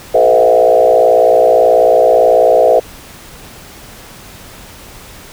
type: tone with frequency modulation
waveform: sine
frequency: 573 Hz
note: D5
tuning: 43 cents flat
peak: -5 dBFS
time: 0.14-2.8 s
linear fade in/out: 10 ms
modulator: 58.3 Hz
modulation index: 2.4
effects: pink hiss -35 dBFS RMS until 5.32 s